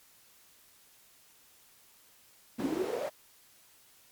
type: noise with high-pass filter sweep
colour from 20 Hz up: brown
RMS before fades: -33 dBFS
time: 2.58-3.1 s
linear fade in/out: 20 ms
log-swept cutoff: 240 to 630 Hz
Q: 7.2
effects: white hiss -61 dBFS RMS until 4.11 s + MP3 96 kbps